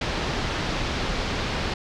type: low-pass noise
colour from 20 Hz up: pink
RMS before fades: -27 dBFS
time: 0.01-1.74 s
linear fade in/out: 5 ms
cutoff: 5100 Hz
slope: 24 dB/octave
effects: none